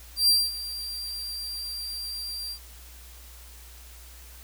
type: tone with ADSR envelope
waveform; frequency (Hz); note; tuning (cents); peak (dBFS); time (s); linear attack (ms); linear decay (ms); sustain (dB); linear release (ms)
40% pulse; 4727; D8; +10; -15; 0.16-2.59; 120; 230; -16; 76
effects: added 60 Hz sine -46 dBFS peak until 4.43 s + white hiss -50 dBFS RMS until 4.43 s